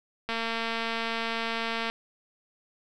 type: click train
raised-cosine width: 0.3 ms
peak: -15 dBFS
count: 368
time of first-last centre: 0.29-1.9 s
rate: 228 Hz
effects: none